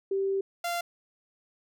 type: tone pair in turn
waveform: sine / sawtooth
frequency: 389.8 / 691.7 Hz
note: G4 / F5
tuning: -10 / -17 cents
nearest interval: minor seventh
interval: 993 cents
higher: second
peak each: -25 / -25 dBFS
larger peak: neither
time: 0.11-0.41 / 0.64-0.81 s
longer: first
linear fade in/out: 5 ms
effects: none